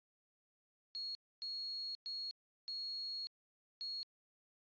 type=tone bursts at uneven times; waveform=sine; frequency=4311 Hz; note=C#8; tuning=49 cents flat; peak=-40 dBFS; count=5; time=0.95-1.15 / 1.42-1.95 / 2.06-2.31 / 2.68-3.27 / 3.81-4.03 s; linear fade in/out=0 ms; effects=resampled to 11025 Hz